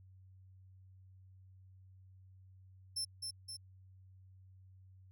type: tone with echo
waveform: 30% pulse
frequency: 5330 Hz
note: E8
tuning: 18 cents sharp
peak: -32 dBFS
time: 2.96-3.05 s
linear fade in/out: 10 ms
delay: 260 ms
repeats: 2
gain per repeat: -4 dB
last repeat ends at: 3.57 s
effects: added 94 Hz sine -57 dBFS peak until 5.11 s